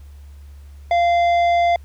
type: tone with tanh clipping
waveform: sine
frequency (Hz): 692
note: F5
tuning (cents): -16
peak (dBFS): -15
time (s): 0.91-1.76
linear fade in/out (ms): 2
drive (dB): 10
effects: added 71 Hz sine -37 dBFS peak until 1.84 s + pink hiss -57 dBFS RMS until 1.84 s